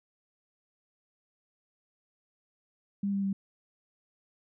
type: tone with pitch steps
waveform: sine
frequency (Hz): 200 / 197.7 / 195.43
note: G3 / G3 / G3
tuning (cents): +35 / +15 / -5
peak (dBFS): -27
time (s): 3.03-3.33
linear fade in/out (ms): 5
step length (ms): 100
effects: none